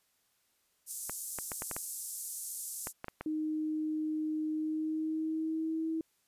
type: band-pass noise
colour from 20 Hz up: white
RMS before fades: -41 dBFS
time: 0.86-2.93 s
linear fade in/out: 50 ms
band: 6900 to 12000 Hz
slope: 24 dB/octave
type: clicks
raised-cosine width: 0.5 ms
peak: -23 dBFS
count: 10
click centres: 1.096 / 1.387 / 1.518 / 1.621 / 1.713 / 1.765 / 2.871 / 3.044 / 3.083 / 3.21 s
type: tone with pitch glide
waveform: sine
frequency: 310 to 322.2 Hz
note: D#4 to E4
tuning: -6 to -39 cents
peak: -31 dBFS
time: 3.26-6.01 s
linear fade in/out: 2 ms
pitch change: +67 cents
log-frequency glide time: 4.51-5.88 s
effects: white hiss -74 dBFS RMS until 6.27 s + resampled to 32000 Hz